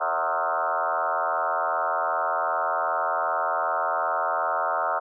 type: tone with frequency modulation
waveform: sine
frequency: 996 Hz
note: B5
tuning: 14 cents sharp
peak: -22 dBFS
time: 0-5 s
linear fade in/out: 20 ms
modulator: 82.6 Hz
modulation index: 5
effects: none